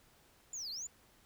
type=linear two-way sweep; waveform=sine; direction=down then up; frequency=7260 to 4062 to 7260 Hz; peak=-37 dBFS; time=0.53-0.87 s; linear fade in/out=5 ms; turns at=0.7 s; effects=tanh soft clip ceiling -39 dBFS + pink hiss -66 dBFS RMS until 1.25 s